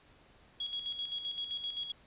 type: tone with tremolo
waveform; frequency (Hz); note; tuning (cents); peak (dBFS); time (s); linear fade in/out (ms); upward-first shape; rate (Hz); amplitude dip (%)
sine; 3322; G#7; 0; -33; 0.6-1.92; 5; square; 7.7; 55
effects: pink hiss -62 dBFS RMS until 2.06 s + resampled to 8000 Hz